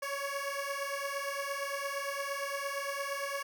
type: beating tone pair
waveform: 15% pulse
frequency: 554.4 / 563.1 Hz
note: C#5 / C#5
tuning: 0 / +27 cents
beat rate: 8.7 Hz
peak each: -31 / -31 dBFS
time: 0.02-3.43 s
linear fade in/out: 10 ms
effects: none